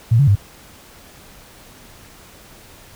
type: tone with pitch steps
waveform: sine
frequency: 114.4 / 141.4 / 100.6 Hz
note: A#2 / C#3 / G2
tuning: -32 / +35 / +45 cents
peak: -9 dBFS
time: 0.11-0.356 s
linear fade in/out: 10 ms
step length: 82 ms
effects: pink hiss -44 dBFS RMS until 2.95 s